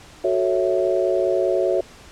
sine chord, F# minor seventh, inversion none, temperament equal, 370 / 440 / 554.4 / 659.3 Hz, F#4 / A4 / C#5 / E5, 0 / 0 / 0 / 0 cents, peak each -21 / -26 / -22 / -23 dBFS, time 0.24-1.81 s, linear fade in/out 5 ms, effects pink hiss -45 dBFS RMS until 2.11 s + low-pass 8000 Hz 12 dB/octave

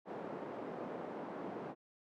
pink band-pass noise, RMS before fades -44 dBFS, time 0.05-1.75 s, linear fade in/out 50 ms, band 240 to 780 Hz, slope 12 dB/octave, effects high-pass 150 Hz 12 dB/octave

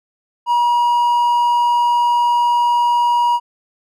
triangle tone, 958 Hz, A#5, 47 cents sharp, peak -10 dBFS, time 0.46-3.4 s, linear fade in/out 50 ms, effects none

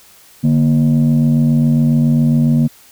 sine tone pair together, 148.6 / 235.9 Hz, D3 / A#3, +21 / +21 cents, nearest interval minor sixth, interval 800 cents, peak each -10 dBFS, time 0.43-2.68 s, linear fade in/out 20 ms, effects tanh soft clip ceiling -6 dBFS + white hiss -45 dBFS RMS until 2.91 s

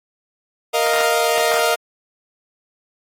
sawtooth chord, Bb suspended fourth, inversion none, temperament equal, 466.2 / 622.3 / 698.5 Hz, Bb4 / Eb5 / F5, 0 / 0 / 0 cents, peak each -16 dBFS, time 0.73-1.76 s, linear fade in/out 20 ms, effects AAC 48 kbps

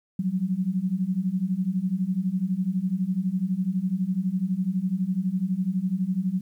sine beating tone pair, 178.9 / 190.9 Hz, F3 / G3, +42 / -46 cents, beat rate 12 Hz, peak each -27 / -25 dBFS, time 0.19-6.41 s, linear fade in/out 5 ms, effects 10-bit

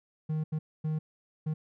triangle tone bursts at uneven times, 155.56 Hz, D#3, in tune, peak -26 dBFS, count 4, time 0.29-0.44 / 0.52-0.59 / 0.84-0.99 / 1.46-1.54 s, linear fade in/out 10 ms, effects none

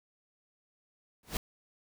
pink noise with exponential growth, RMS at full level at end -29 dBFS, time 1.23-1.37 s, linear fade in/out 2 ms, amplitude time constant 29 ms, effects none

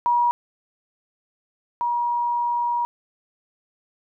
sine tone pair in turn, 959 / 955.6 Hz, A#5 / A#5, +49 / +43 cents, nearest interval unison, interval 6 cents, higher first, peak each -16 / -20 dBFS, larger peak first, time 0.06-0.31 / 1.81-2.85 s, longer second, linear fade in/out 0 ms, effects none

